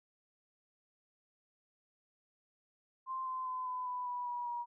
sine tone with pitch steps, 1046 / 1032.8 / 1019.8 / 1006.9 / 994.2 / 981.6 / 969.2 / 957 Hz, C6 / C6 / C6 / B5 / B5 / B5 / B5 / A#5, -1 / -23 / -45 / +33 / +11 / -11 / -33 / +45 cents, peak -36 dBFS, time 3.06-4.66 s, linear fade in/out 50 ms, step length 200 ms, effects none

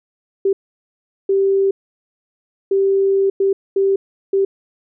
sine tone bursts at uneven times, 390.6 Hz, G4, 6 cents flat, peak -12 dBFS, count 6, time 0.45-0.53 / 1.29-1.71 / 2.71-3.3 / 3.4-3.53 / 3.76-3.96 / 4.33-4.45 s, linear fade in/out 5 ms, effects none

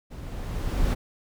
brown noise with level ramp, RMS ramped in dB -39 to -22 dBFS, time 0.1-0.95 s, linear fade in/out 20 ms, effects none

